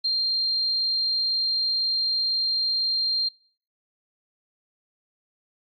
sine tone, 4186 Hz, C8, in tune, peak -21 dBFS, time 0.04-3.29 s, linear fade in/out 10 ms, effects noise-tail reverb RT60 0.5 s tail -25 dB re dry + AAC 48 kbps

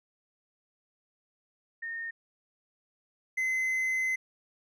sine / triangle tone pair in turn, 1835 / 2050 Hz, A#6 / C7, -28 / -36 cents, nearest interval major second, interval 192 cents, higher second, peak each -34 / -25 dBFS, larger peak second, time 1.82-2.11 / 3.37-4.16 s, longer second, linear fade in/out 10 ms, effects none

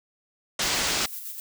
white low-pass noise, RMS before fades -26 dBFS, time 0.59-1.06 s, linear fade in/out 5 ms, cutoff 7200 Hz, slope 24 dB/octave
violet noise with tremolo, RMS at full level -35 dBFS, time 0.62-1.4 s, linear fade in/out 0 ms, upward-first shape square, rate 7.9 Hz, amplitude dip 40%
effects none

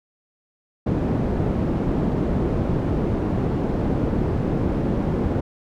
white low-pass noise, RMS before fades -22 dBFS, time 0.86-5.41 s, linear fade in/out 10 ms, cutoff 300 Hz, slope 12 dB/octave, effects none

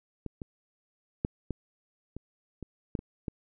clicks, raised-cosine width 3 ms, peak -23 / -25 / -14 / -19 / -26 / -26 / -17 / -26 / -20 dBFS, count 9, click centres 0.263 / 0.418 / 1.249 / 1.507 / 2.166 / 2.627 / 2.952 / 2.991 / 3.282 s, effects none

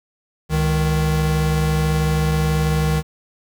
square tone pair together, 69.29 / 155.56 Hz, C#2 / D#3, 0 / 0 cents, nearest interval octave + major second, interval 1400 cents, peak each -22 / -18 dBFS, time 0.49-3.03 s, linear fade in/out 50 ms, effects 8-bit

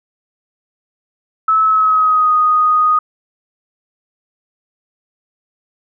sine tone with pitch glide, 1300 to 1242.7 Hz, E6 to D#6, -24 to -3 cents, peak -9 dBFS, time 1.48-2.99 s, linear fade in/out 5 ms, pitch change -79 cents, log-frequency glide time 1.62-2.32 s, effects none

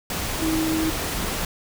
sine tone in noise, 318.6 Hz, D#4, 41 cents sharp, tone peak -21 dBFS, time 0.42-0.9 s, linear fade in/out 2 ms, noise pink, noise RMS -27 dBFS, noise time 0.1-1.45 s, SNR +3 dB, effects none

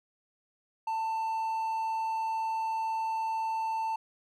triangle tone, 891 Hz, A5, 22 cents sharp, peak -27 dBFS, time 0.87-3.96 s, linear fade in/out 5 ms, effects none

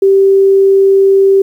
sine tone, 390 Hz, G4, 9 cents flat, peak -4 dBFS, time 0.02-1.42 s, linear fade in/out 5 ms, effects 7-bit

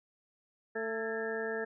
harmonic tone with a mistuned harmonic, 222.8 Hz, A3, 22 cents sharp, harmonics 1 / 2 / 3 / 4 / 6 / 7 / 8, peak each -44 / -35 / -42 / -48 / -48 / -41 / -42 dBFS, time 0.75-1.65 s, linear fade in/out 10 ms, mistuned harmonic 7, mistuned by +87 cents, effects none

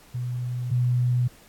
sine tone pair in turn, 123.5 / 123.5 Hz, B2 / B2, 0 / 0 cents, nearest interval unison, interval 0 cents, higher neither, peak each -26 / -19 dBFS, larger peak second, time 0.14-0.71 / 0.71-1.28 s, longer neither, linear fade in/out 10 ms, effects pink hiss -53 dBFS RMS until 1.48 s + AAC 64 kbps

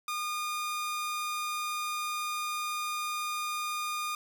sawtooth tone, 1218 Hz, D#6, 37 cents flat, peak -28 dBFS, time 0.08-4.15 s, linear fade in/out 2 ms, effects 11-bit

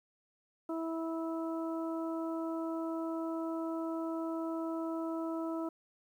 harmonic tone, 326.9 Hz, E4, 14 cents flat, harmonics 1 / 2 / 3 / 4, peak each -35 / -41 / -46 / -46 dBFS, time 0.69-5.69 s, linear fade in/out 5 ms, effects 11-bit

